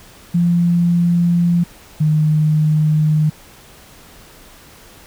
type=tone pair in turn; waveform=sine; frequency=172.6 / 153.77 Hz; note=F3 / D#3; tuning=-20 / -20 cents; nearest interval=major second; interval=200 cents; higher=first; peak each=-11 dBFS; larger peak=neither; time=0.34-1.64 / 2-3.3 s; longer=neither; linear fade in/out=10 ms; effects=pink hiss -43 dBFS RMS until 5.06 s